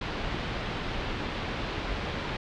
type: low-pass noise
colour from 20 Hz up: pink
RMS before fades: -33 dBFS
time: 0.01-2.37 s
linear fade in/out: 5 ms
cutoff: 3900 Hz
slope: 24 dB/octave
effects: none